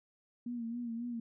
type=tone with vibrato; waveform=sine; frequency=235.4 Hz; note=A#3; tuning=17 cents sharp; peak=-36 dBFS; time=0.46-1.2 s; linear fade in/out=5 ms; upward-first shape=sine; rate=3.7 Hz; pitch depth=56 cents each way; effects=none